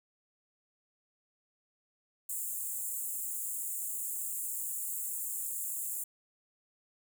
pink high-pass noise, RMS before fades -37 dBFS, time 2.29-6.04 s, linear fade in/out 5 ms, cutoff 7100 Hz, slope 96 dB/octave, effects none

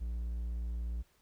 triangle tone, 58.27 Hz, A#1, in tune, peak -32 dBFS, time 0-1.03 s, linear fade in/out 20 ms, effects pink hiss -70 dBFS RMS until 1.21 s

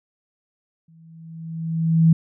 sine tone with exponential growth, 163.1 Hz, E3, 18 cents flat, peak -9 dBFS, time 0.88-2.13 s, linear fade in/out 5 ms, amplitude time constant 270 ms, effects none

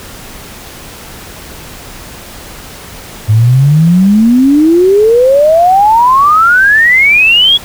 sine exponential sweep, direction up, 103.83 to 3395 Hz, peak -3 dBFS, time 3.28-7.58 s, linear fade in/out 20 ms, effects pink hiss -29 dBFS RMS until 7.64 s

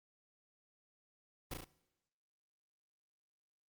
pink noise with echo, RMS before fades -41 dBFS, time 1.51-1.54 s, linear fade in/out 5 ms, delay 35 ms, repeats 3, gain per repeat -3 dB, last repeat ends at 1.645 s, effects noise-tail reverb RT60 0.9 s tail -20 dB re dry + Opus 32 kbps

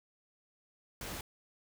pink noise, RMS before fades -42 dBFS, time 1.01-1.21 s, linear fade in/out 2 ms, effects none

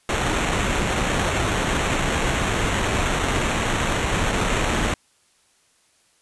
pink noise with sample-and-hold, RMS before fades -22 dBFS, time 0.09-4.94 s, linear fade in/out 2 ms, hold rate 4900 Hz, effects white hiss -61 dBFS RMS until 6.21 s + resampled to 24000 Hz

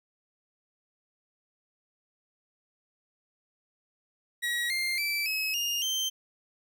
30% pulse tone with pitch steps, 1911 / 2108 / 2326 / 2566 / 2830 / 3122 Hz, A#6 / C7 / D7 / E7 / F7 / G7, +43 / +12 / -17 / -47 / +22 / -8 cents, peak -25 dBFS, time 4.42-6.1 s, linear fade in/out 20 ms, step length 280 ms, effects none

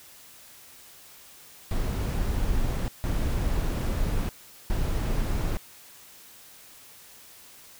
brown noise bursts at uneven times, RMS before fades -26 dBFS, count 3, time 1.71-2.88 / 3.04-4.29 / 4.7-5.57 s, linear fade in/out 0 ms, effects white hiss -50 dBFS RMS until 7.79 s

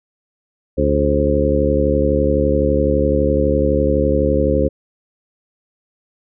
harmonic tone with a mistuned harmonic, 71.9 Hz, D2, 36 cents flat, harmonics 1 / 2 / 3 / 4 / 5 / 6 / 7, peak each -19 / -23 / -23 / -21 / -23 / -21 / -18 dBFS, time 0.77-4.69 s, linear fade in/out 20 ms, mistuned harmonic 7, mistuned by +80 cents, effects none

